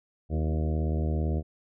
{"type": "harmonic tone with a mistuned harmonic", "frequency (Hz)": 77.78, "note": "D#2", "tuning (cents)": 0, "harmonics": [1, 2, 3, 4, 5, 6, 7, 8, 9], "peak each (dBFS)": [-26, -32, -36, -38, -40, -42, -43, -44, -45], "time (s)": [0.29, 1.43], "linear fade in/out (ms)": 50, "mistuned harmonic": 4, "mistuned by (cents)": 35, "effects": []}